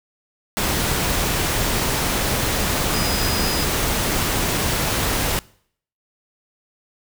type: tone in noise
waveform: sine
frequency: 4978 Hz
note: D#8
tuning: in tune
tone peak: -27 dBFS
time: 2.94-3.64 s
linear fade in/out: 0 ms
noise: pink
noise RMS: -21 dBFS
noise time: 0.57-5.39 s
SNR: -9 dB
effects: noise-tail reverb RT60 0.6 s tail -23 dB re dry